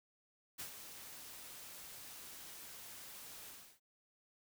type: noise with ADSR envelope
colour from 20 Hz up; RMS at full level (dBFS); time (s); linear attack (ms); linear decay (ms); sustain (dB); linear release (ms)
white; -44; 0.58-3.8; 20; 97; -8; 320
effects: none